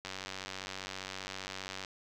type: click train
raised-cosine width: 0.2 ms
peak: -22 dBFS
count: 172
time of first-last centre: 0.05-1.848 s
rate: 95.1 Hz
effects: none